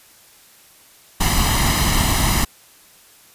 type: noise with comb filter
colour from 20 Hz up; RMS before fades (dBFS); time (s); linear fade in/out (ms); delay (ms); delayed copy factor
pink; -17; 1.2-2.45; 10; 1; +0.65
effects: white hiss -49 dBFS RMS until 3.34 s + resampled to 32000 Hz